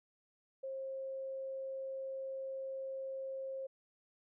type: tone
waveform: sine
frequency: 534 Hz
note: C5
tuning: 35 cents sharp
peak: -39 dBFS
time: 0.63-3.67 s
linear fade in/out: 10 ms
effects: none